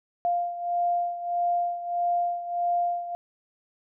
sine beating tone pair, 698.5 / 700.1 Hz, F5 / F5, 0 / +4 cents, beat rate 1.6 Hz, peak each -25 / -30 dBFS, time 0.25-3.15 s, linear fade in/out 0 ms, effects none

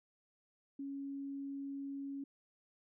sine tone, 277.2 Hz, C#4, in tune, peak -40 dBFS, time 0.79-2.24 s, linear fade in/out 5 ms, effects none

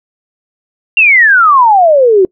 sine exponential sweep, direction down, 2793 to 360.2 Hz, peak -3 dBFS, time 0.97-2.25 s, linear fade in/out 2 ms, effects noise-tail reverb RT60 0.1 s tail -24 dB re dry

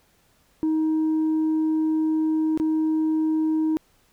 sine tone with dropouts, 314.6 Hz, D#4, 19 cents sharp, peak -17 dBFS, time 0.63-3.77 s, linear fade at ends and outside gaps 0 ms, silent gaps 2.575-2.599 s, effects tanh soft clip ceiling -18 dBFS + pink hiss -62 dBFS RMS until 4.12 s

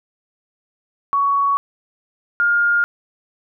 sine tone pair in turn, 1120 / 1413.9 Hz, C#6 / F6, +18 / +21 cents, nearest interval major third, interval 403 cents, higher second, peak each -14 / -13 dBFS, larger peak second, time 1.13-1.57 / 2.4-2.84 s, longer neither, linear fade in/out 0 ms, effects none

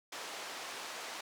pink band-pass noise, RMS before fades -44 dBFS, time 0.12-1.21 s, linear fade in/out 5 ms, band 590 to 7200 Hz, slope 12 dB/octave, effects none

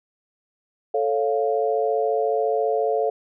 sine chord, A augmented, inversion none, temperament equal, 440 / 554.4 / 698.5 Hz, A4 / C#5 / E#5, 0 / 0 / 0 cents, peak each -22 / -25 / -24 dBFS, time 0.94-3.1 s, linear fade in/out 5 ms, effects none

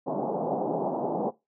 white band-pass noise, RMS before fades -29 dBFS, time 0.06-1.31 s, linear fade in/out 20 ms, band 150 to 850 Hz, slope 48 dB/octave, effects noise-tail reverb RT60 0.2 s tail -19 dB re dry

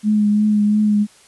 sine tone with vibrato, 210 Hz, G#3, 19 cents sharp, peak -12 dBFS, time 0.03-1.07 s, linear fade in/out 50 ms, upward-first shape triangle, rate 2.9 Hz, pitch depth 27 cents each way, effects white hiss -49 dBFS RMS until 1.27 s + resampled to 24000 Hz

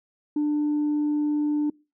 sine tone, 297.1 Hz, D4, 20 cents sharp, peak -19 dBFS, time 0.36-1.7 s, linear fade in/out 5 ms, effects noise-tail reverb RT60 0.3 s tail -25 dB re dry + tanh soft clip ceiling -19 dBFS

